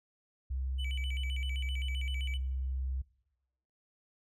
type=tone; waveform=sine; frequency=65.41 Hz; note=C2; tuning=in tune; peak=-32 dBFS; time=0.5-3.02 s; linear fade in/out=10 ms
type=tone with vibrato; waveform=triangle; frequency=2619 Hz; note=E7; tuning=12 cents flat; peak=-39 dBFS; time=0.78-2.38 s; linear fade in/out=20 ms; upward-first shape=square; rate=7.7 Hz; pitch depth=230 cents each way
effects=noise-tail reverb RT60 0.9 s tail -22 dB re dry